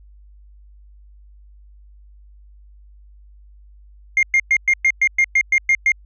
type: tone bursts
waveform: sine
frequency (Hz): 2122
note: C7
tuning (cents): +24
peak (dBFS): -9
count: 11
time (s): 4.17-5.919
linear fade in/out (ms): 2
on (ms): 59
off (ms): 110
effects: tanh soft clip ceiling -10 dBFS + added 50 Hz sine -43 dBFS peak until 6.05 s